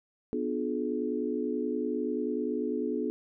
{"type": "chord", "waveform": "sine", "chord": "B diminished seventh", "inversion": "none", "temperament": "just", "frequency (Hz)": [246.9, 296.3, 355.6, 426.7], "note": ["B3", "D4", "F4", "Ab4"], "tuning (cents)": [0, 15, 31, 47], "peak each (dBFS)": [-33, -34, -36, -33], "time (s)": [0.33, 3.1], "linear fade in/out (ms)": 0, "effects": []}